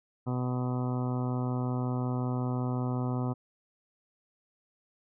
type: harmonic tone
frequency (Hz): 125.4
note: B2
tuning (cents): +27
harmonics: 1 / 2 / 3 / 4 / 5 / 6 / 7 / 8 / 9 / 10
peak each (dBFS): -30 / -33 / -41 / -43 / -45 / -43 / -48 / -45 / -50 / -47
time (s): 0.26-3.34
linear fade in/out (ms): 20
effects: none